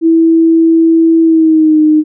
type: tone with pitch glide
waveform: sine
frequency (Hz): 327.6 to 307.4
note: E4 to D#4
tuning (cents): -11 to -21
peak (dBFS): -4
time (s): 0.01-2.04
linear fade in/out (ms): 50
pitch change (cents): -110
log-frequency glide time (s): 1.22-1.8
effects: none